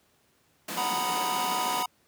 pink high-pass noise, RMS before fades -35 dBFS, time 0.68-1.83 s, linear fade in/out 5 ms, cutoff 170 Hz, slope 48 dB/octave
square chord, B major seventh, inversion second, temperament equal with one note detuned, 740 / 932.3 / 991.2 / 1244.5 Hz, F#5 / A#5 / B5 / D#6, 0 / 0 / +6 / 0 cents, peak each -34 / -35 / -31 / -37 dBFS, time 0.77-1.86 s, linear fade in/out 5 ms
effects pink hiss -66 dBFS RMS until 2.07 s + high-pass 100 Hz 12 dB/octave

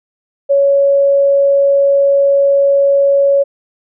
sine tone, 558 Hz, C#5, 11 cents sharp, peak -7 dBFS, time 0.49-3.44 s, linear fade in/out 20 ms, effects none

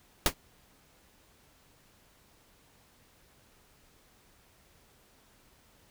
pink noise with exponential decay, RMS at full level -18 dBFS, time 0.26-0.34 s, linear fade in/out 1 ms, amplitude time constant 16 ms, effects pink hiss -63 dBFS RMS until 5.9 s

